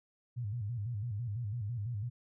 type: tone with vibrato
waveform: sine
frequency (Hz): 111.2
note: A2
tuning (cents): +19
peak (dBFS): -34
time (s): 0.36-2.1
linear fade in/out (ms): 20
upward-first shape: square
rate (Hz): 6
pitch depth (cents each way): 150
effects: none